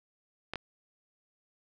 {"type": "clicks", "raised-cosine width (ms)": 0.3, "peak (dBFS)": -19, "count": 2, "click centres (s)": [0.536, 0.557], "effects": []}